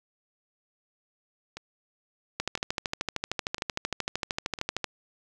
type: two click trains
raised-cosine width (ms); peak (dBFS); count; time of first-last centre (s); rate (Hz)
0.2; -21 / -11; 4 / 33; 1.57-4.588 / 2.4-4.843; 0.994 / 13.1
effects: none

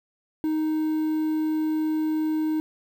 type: tone with quantisation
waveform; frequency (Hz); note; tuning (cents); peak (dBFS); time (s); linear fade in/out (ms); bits
triangle; 311.1; D#4; 0; -20; 0.44-2.6; 0; 8
effects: none

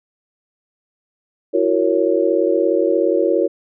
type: chord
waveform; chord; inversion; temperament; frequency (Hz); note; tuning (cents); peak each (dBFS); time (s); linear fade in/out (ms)
sine; F# dominant seventh; third; just; 333 / 370 / 462.5 / 555; E4 / F#4 / A#4 / C#5; +18 / 0 / -14 / +2; -19; 1.53-3.48; 20
effects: none

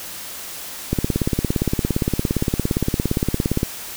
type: click train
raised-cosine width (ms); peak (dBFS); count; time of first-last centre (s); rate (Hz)
3; -5; 48; 0.93-3.631; 17.4
effects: white hiss -33 dBFS RMS until 3.96 s

